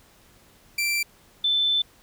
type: tone pair in turn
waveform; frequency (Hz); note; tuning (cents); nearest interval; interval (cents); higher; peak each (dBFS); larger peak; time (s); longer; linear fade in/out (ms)
sawtooth / sine; 2349 / 3527; D7 / A7; 0 / +3; perfect fifth; 703; second; -19; neither; 0.78-1.03 / 1.44-1.82; second; 5
effects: pink hiss -56 dBFS RMS until 2.02 s